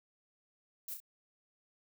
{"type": "noise with echo", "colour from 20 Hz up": "violet", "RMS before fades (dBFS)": -42, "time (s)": [0.88, 0.94], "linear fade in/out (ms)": 2, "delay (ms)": 31, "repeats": 2, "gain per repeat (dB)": -5, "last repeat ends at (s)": 1.002, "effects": []}